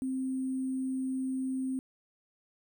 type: tone with sample-and-hold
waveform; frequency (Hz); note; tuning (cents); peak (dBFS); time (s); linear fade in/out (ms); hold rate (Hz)
sine; 261.6; C4; 0; -30; 0.02-1.79; 0; 8820
effects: none